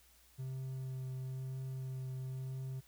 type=tone with vibrato; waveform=triangle; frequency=130.81 Hz; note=C3; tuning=in tune; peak=-37 dBFS; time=0.38-2.81 s; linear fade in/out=20 ms; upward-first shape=triangle; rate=1 Hz; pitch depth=14 cents each way; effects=added 60 Hz sine -68 dBFS peak until 2.87 s + white hiss -66 dBFS RMS until 2.87 s